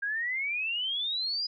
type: exponential sweep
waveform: sine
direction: up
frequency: 1600 to 4978 Hz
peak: -28 dBFS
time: 0.02-1.47 s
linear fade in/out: 10 ms
effects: MP3 96 kbps